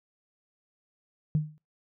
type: tone with exponential decay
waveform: sine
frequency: 152.8 Hz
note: D#3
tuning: 31 cents flat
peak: -18 dBFS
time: 1.35-1.58 s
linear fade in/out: 0 ms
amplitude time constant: 50 ms
effects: noise-tail reverb RT60 0.2 s tail -21 dB re dry + tanh soft clip ceiling -15 dBFS